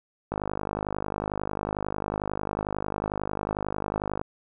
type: click train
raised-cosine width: 1 ms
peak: -14 dBFS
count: 200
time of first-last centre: 0.32-4.214 s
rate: 51.1 Hz
effects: none